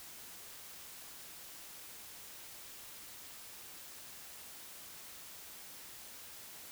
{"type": "silence", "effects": ["white hiss -51 dBFS RMS until 6.71 s"]}